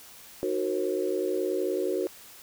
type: chord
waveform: sine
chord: C half-diminished seventh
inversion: first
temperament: equal with one note detuned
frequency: 311.1 / 370 / 466.2 / 537 Hz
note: Eb4 / Gb4 / Bb4 / C5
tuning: 0 / 0 / 0 / +45 cents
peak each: -34 / -28 / -32 / -33 dBFS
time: 0.43-2.07 s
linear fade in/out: 0 ms
effects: white hiss -49 dBFS RMS until 2.42 s